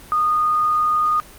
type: tone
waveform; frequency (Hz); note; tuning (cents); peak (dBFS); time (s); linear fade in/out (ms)
sine; 1230; D#6; -20; -15; 0.12-1.2; 0
effects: pink hiss -42 dBFS RMS until 1.38 s + Opus 32 kbps